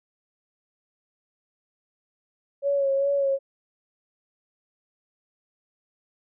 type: tone with vibrato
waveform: sine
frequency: 554.4 Hz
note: C#5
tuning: in tune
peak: -20 dBFS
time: 2.62-3.39 s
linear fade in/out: 50 ms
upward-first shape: sine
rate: 2.5 Hz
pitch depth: 32 cents each way
effects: none